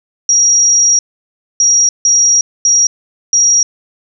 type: tone bursts at uneven times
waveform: sine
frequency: 5690 Hz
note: F8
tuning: 31 cents sharp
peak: -6 dBFS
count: 5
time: 0.29-0.99 / 1.6-1.89 / 2.05-2.41 / 2.65-2.87 / 3.33-3.63 s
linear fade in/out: 2 ms
effects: none